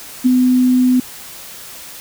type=tone with ADSR envelope; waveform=sine; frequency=252.5 Hz; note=B3; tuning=39 cents sharp; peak=-6 dBFS; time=0.24-1 s; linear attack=22 ms; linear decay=14 ms; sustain=-3 dB; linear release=4 ms; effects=white hiss -34 dBFS RMS until 2 s